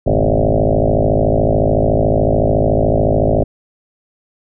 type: tone with frequency modulation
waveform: sine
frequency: 260 Hz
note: C4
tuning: 11 cents flat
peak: -10 dBFS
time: 0.06-3.44 s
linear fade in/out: 10 ms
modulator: 53.8 Hz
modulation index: 7.5
effects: none